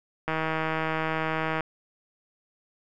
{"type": "click train", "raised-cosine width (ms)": 0.5, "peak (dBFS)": -13, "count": 212, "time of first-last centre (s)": [0.28, 1.607], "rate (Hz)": 159, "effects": []}